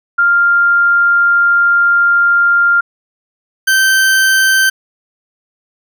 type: tone pair in turn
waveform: sine / 40% pulse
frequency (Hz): 1396.9 / 1552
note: F6 / G6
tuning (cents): 0 / -18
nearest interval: major second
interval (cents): 182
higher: second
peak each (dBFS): -7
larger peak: neither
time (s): 0.18-2.81 / 3.67-4.7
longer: first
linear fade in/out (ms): 10
effects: none

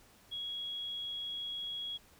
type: tone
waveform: sine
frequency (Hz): 3322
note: G#7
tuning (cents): 0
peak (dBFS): -37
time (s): 0.31-1.98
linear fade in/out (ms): 20
effects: pink hiss -62 dBFS RMS until 2.19 s

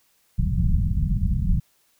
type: low-pass noise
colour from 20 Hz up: pink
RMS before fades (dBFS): -21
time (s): 0.38-1.6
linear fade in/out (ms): 10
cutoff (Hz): 190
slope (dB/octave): 48
effects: white hiss -64 dBFS RMS until 1.99 s

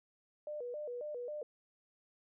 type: tone with vibrato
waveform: sine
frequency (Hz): 540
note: C#5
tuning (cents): -45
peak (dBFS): -39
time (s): 0.47-1.43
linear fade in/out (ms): 2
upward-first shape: square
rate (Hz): 3.7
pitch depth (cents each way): 180
effects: none

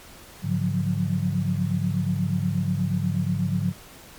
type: tone cluster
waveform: sine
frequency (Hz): 103.3 / 144 / 174.9 / 183.2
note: G#2 / D3 / F3 / F#3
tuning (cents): -9 / -34 / +3 / -17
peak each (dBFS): -27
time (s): 0.42-3.74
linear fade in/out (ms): 50
effects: pink hiss -46 dBFS RMS until 4.18 s + MP3 96 kbps

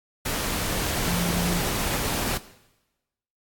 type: tone in noise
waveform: sine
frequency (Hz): 174.61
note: F3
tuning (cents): 0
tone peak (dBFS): -24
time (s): 1.07-1.6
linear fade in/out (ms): 10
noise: pink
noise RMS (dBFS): -27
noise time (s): 0.25-2.38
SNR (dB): 0
effects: noise-tail reverb RT60 1.0 s tail -17 dB re dry + AAC 64 kbps

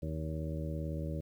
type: harmonic tone with a mistuned harmonic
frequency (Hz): 77.9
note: D#2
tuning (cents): +3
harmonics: 1 / 2 / 3 / 4 / 5 / 6 / 7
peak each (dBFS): -38 / -38 / -47 / -44 / -50 / -49 / -45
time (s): 0.02-1.21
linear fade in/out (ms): 10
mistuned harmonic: 7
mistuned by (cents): +45
effects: 11-bit

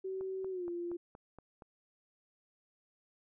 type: tone with pitch glide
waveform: sine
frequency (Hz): 380 to 346.5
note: F#4 to F4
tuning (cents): +46 to -14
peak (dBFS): -36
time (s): 0.04-0.97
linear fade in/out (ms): 10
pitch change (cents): -160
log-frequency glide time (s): 0.5-0.67
type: click train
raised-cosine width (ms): 1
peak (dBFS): -37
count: 7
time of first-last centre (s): 0.21-1.622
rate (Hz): 4.25
effects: none

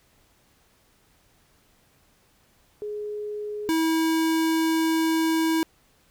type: tone pair in turn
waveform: sine / square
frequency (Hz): 418.7 / 323.1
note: G#4 / E4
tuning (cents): +14 / -35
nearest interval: major third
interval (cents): 449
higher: first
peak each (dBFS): -29 / -21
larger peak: second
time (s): 2.82-3.69 / 3.69-5.63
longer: second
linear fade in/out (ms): 0
effects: pink hiss -62 dBFS RMS until 6.1 s

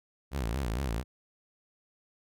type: tone with vibrato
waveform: sawtooth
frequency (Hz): 61.6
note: B1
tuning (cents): -4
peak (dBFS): -26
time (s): 0.31-1.04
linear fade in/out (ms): 50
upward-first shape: sine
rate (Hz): 4.4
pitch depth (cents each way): 230
effects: none

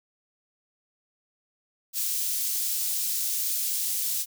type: high-pass noise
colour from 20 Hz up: white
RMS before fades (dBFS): -28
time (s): 1.93-4.26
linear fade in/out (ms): 50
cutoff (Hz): 5000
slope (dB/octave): 12
effects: none

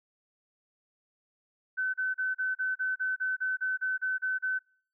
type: tone bursts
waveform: sine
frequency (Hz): 1520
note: F#6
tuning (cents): +46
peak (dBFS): -27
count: 14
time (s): 1.77-4.592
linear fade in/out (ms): 20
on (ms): 170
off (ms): 34
effects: noise-tail reverb RT60 0.5 s tail -26 dB re dry

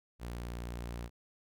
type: tone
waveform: sawtooth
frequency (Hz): 59.2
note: A#1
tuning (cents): +27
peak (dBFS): -35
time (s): 0.19-1.1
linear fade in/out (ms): 50
effects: none

